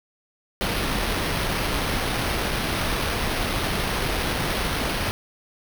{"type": "noise with sample-and-hold", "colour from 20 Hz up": "pink", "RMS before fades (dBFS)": -25, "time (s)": [0.61, 5.11], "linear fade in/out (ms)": 0, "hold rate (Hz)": 7350, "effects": []}